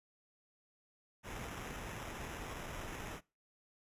pink noise with sample-and-hold, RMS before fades -45 dBFS, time 1.23-3.21 s, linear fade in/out 50 ms, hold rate 4410 Hz, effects noise-tail reverb RT60 0.3 s tail -23 dB re dry + resampled to 32000 Hz

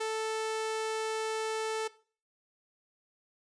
sawtooth tone, 440 Hz, A4, in tune, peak -27 dBFS, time 0-1.88 s, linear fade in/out 10 ms, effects noise-tail reverb RT60 0.4 s tail -18 dB re dry + resampled to 22050 Hz

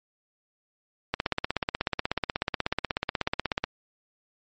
click train, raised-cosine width 0.3 ms, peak -9 dBFS, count 42, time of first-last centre 1.14-3.64 s, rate 16.4 Hz, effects MP3 32 kbps

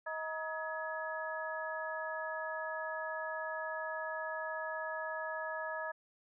harmonic tone with a mistuned harmonic, 316.4 Hz, D#4, 29 cents sharp, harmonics 2 / 3 / 4 / 5, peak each -41 / -43 / -45 / -41 dBFS, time 0.06-5.92 s, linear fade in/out 10 ms, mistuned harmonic 5, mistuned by +110 cents, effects none

